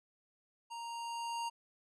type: tone with level ramp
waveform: square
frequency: 932.3 Hz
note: A#5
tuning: in tune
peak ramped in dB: -43 to -36 dBFS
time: 0.7-1.5 s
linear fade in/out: 20 ms
effects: resampled to 22050 Hz